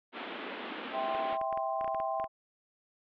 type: band-pass noise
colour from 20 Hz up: pink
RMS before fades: -41 dBFS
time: 0.12-1.38 s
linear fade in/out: 50 ms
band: 220 to 3500 Hz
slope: 48 dB/octave
type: chord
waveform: sine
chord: C major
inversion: first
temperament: just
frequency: 654.1 / 784.9 / 1046.5 Hz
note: E5 / G5 / C6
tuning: -14 / +2 / 0 cents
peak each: -34 / -34 / -37 dBFS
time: 0.92-2.28 s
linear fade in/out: 50 ms
type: clicks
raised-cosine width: 0.5 ms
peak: -27 dBFS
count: 12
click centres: 1.148 / 1.327 / 1.414 / 1.527 / 1.575 / 1.811 / 1.845 / 1.878 / 1.947 / 2.001 / 2.199 / 2.242 s
effects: none